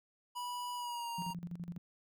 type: tone with pitch glide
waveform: square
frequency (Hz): 979 to 935.9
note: B5 to A#5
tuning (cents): -15 to +7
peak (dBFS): -39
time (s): 0.35-1.34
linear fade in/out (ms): 20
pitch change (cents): -78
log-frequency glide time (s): 0.75-1.1
type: tone with tremolo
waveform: sine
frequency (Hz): 172.8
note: F3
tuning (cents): -18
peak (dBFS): -38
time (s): 1.18-1.78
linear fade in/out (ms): 5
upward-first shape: square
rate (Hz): 12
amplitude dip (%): 75
effects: none